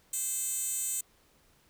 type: tone with high-pass filter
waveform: 10% pulse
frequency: 520 Hz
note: C5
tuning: 11 cents flat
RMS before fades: -33 dBFS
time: 0.13-1.01 s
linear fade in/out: 5 ms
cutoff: 8100 Hz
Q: 3
effects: pink hiss -65 dBFS RMS until 1.69 s